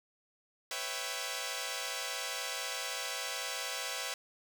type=chord; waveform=5% pulse; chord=C# half-diminished seventh; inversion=third; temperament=equal with one note detuned; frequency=498.2 / 554.4 / 659.3 / 784 Hz; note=B4 / C#5 / E5 / G5; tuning=+15 / 0 / 0 / 0 cents; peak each=-30 dBFS; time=0.71-4.14 s; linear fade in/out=2 ms; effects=10-bit